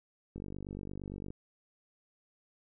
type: click train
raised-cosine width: 3 ms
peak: -29 dBFS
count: 47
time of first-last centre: 0.36-1.305 s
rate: 48.7 Hz
effects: none